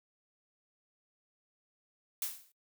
blue noise with exponential decay, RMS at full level -32 dBFS, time 2.22-2.52 s, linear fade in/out 2 ms, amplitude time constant 65 ms, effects noise-tail reverb RT60 0.1 s tail -22 dB re dry

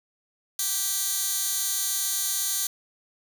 15% pulse tone with high-pass filter, 391.5 Hz, G4, 2 cents flat, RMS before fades -27 dBFS, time 0.59-2.67 s, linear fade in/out 2 ms, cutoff 6700 Hz, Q 0.86, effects none

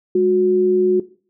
sine tone pair together, 205.8 / 365.7 Hz, G#3 / F#4, -16 / -20 cents, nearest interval minor seventh, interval 996 cents, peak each -23 / -12 dBFS, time 0.15-1 s, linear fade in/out 5 ms, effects noise-tail reverb RT60 0.4 s tail -17 dB re dry

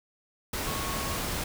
sine tone in noise, 1100 Hz, C#6, 14 cents flat, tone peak -38 dBFS, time 0.67-1.17 s, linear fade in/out 5 ms, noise pink, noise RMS -32 dBFS, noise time 0.53-1.44 s, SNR -9 dB, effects none

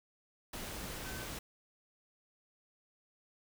sine tone in noise, 1530 Hz, G6, 42 cents flat, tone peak -49 dBFS, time 1.05-1.26 s, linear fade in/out 5 ms, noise pink, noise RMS -43 dBFS, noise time 0.53-1.39 s, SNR -9 dB, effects none

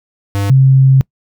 square / sine tone pair in turn, 100 / 133.48 Hz, G2 / C3, +35 / +35 cents, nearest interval perfect fourth, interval 500 cents, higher second, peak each -14 / -4 dBFS, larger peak second, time 0.35-0.5 / 0.5-1.01 s, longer second, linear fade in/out 0 ms, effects noise-tail reverb RT60 0.1 s tail -25 dB re dry

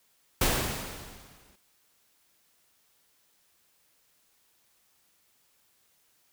pink noise with exponential decay, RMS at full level -23 dBFS, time 0.41-1.56 s, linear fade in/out 5 ms, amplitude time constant 250 ms, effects white hiss -68 dBFS RMS until 6.32 s

